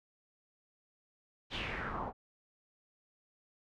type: noise with low-pass filter sweep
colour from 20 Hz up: pink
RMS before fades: -39 dBFS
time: 1.5-2.13 s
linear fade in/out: 50 ms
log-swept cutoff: 3700 to 770 Hz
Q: 3.4
effects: none